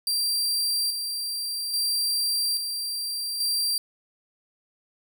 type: tone with tremolo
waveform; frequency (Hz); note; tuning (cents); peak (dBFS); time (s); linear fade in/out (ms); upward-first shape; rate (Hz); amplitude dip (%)
sawtooth; 4717; D8; +7; -20; 0.07-3.78; 2; square; 0.6; 45
effects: none